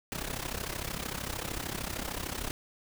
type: noise with amplitude modulation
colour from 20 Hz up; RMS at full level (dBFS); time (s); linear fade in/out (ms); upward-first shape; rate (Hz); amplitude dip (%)
pink; -33; 0.12-2.51; 0; sine; 33.2; 80
effects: none